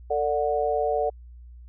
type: tone cluster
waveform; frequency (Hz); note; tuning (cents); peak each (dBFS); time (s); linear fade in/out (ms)
sine; 448.8 / 588 / 733; A4 / D5 / F#5; +34 / +2 / -16; -26; 0.1-1.1; 10
effects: added 60 Hz sine -42 dBFS peak until 1.68 s